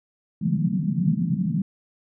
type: band-pass noise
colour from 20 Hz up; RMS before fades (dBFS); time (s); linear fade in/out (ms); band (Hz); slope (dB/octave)
pink; -23; 0.41-1.62; 5; 150 to 210; 48
effects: none